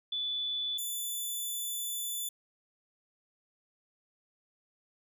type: tone pair in turn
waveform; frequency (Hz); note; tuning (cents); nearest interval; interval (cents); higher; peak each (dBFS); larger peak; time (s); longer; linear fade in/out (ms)
sine / 5% pulse; 3473 / 3492; A7 / A7; -23 / -14; unison; 9; second; -31 / -26; second; 0.12-0.78 / 0.78-2.29; second; 5
effects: none